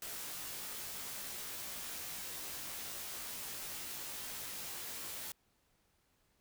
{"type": "noise with comb filter", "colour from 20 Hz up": "white", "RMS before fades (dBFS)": -44, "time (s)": [0.02, 5.32], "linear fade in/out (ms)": 2, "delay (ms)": 18, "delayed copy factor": -0.9, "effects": ["pink hiss -75 dBFS RMS until 6.4 s"]}